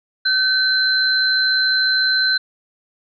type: tone pair together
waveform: sine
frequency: 1531 / 4083 Hz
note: G6 / C8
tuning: -41 / -43 cents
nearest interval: octave + perfect fourth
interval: 1698 cents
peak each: -17 dBFS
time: 0.25-2.38 s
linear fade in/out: 10 ms
effects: none